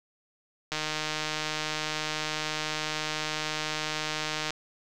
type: click train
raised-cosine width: 0.2 ms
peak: -13 dBFS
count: 584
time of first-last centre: 0.72-4.506 s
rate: 154 Hz
effects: none